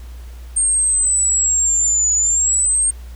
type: linear two-way sweep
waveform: sine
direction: down then up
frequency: 8630 to 6880 to 8630 Hz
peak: -13 dBFS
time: 0.56-2.91 s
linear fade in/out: 10 ms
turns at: 2.14 s
effects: added 60 Hz sine -31 dBFS peak until 3.15 s + pink hiss -48 dBFS RMS until 3.15 s